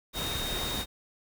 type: tone in noise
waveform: sine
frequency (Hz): 3714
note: A#7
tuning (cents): -7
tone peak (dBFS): -34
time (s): 0.13-0.86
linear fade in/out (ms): 50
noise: pink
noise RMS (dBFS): -34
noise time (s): 0.13-0.86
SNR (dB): -3
effects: none